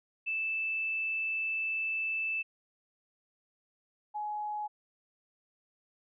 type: tone pair in turn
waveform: sine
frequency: 2637 / 841 Hz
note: E7 / G#5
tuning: 0 / +22 cents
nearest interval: octave + minor sixth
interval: 1978 cents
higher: first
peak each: -30 / -33 dBFS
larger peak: first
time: 0.26-2.43 / 4.14-4.68 s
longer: first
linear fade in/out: 20 ms
effects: none